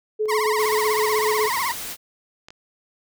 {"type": "tone with tremolo", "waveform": "sine", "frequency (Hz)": 429.5, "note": "A4", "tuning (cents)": -42, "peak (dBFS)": -19, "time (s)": [0.19, 1.49], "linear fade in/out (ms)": 20, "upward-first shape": "square", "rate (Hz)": 7.5, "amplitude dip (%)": 30}
{"type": "tone with vibrato", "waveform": "30% pulse", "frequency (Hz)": 1016, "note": "B5", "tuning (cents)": 49, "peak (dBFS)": -19, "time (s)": [0.28, 1.73], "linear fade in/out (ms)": 20, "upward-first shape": "triangle", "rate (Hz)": 16, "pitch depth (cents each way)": 200}
{"type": "noise", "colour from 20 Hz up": "white", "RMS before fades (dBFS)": -32, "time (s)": [0.56, 1.97], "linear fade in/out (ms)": 50}
{"type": "clicks", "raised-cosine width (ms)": 0.2, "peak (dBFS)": -24, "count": 2, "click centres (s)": [2.485, 2.505]}
{"effects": []}